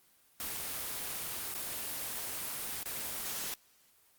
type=noise with dropouts; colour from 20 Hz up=white; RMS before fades=-38 dBFS; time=0.4-3.54 s; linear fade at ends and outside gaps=1 ms; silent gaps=1.541-1.548 / 2.831-2.856 s; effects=white hiss -66 dBFS RMS until 4.18 s + Opus 24 kbps